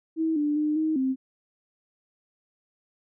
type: tone with pitch steps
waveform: sine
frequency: 321.7 / 295.5 / 302.2 / 314.2 / 262.8 Hz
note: E4 / D4 / D4 / D#4 / C4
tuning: -42 / +11 / +50 / +17 / +8 cents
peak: -22 dBFS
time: 0.16-1.16 s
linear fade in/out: 50 ms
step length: 200 ms
effects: none